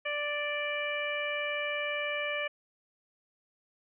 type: harmonic tone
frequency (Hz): 587.3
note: D5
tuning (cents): 0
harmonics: 1 / 2 / 3 / 4 / 5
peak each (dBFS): -35 / -41 / -37 / -35 / -40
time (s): 0.05-2.48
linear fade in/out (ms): 10
effects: none